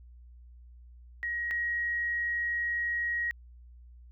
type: tone pair in turn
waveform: sine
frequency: 1894 / 1894 Hz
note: A#6 / A#6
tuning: +27 / +27 cents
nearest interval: unison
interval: 0 cents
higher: neither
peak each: -30 / -28 dBFS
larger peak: second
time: 1.23-1.51 / 1.51-3.31 s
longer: second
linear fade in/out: 0 ms
effects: added 60 Hz sine -49 dBFS peak until 4.11 s